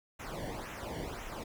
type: noise with flanger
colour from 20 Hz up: brown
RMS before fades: -41 dBFS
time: 0.19-1.44 s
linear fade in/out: 10 ms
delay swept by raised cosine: 0.21 to 0.8 ms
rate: 1.9 Hz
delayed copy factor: -0.85
effects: none